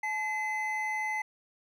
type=tone pair together; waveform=triangle; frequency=859 / 2043 Hz; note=A5 / C7; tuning=-42 / -42 cents; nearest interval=octave + minor third; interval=1500 cents; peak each=-32 / -30 dBFS; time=0.03-1.22 s; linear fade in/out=5 ms; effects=none